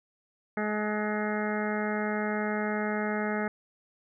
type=harmonic tone with a mistuned harmonic; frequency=211.4 Hz; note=G#3; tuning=31 cents sharp; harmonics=1 / 2 / 3 / 4 / 6 / 7 / 8 / 9 / 10; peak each=-31 / -34 / -36 / -37 / -39 / -39 / -40 / -41 / -41 dBFS; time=0.57-3.48 s; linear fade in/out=2 ms; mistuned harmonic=9; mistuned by=-16 cents; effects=none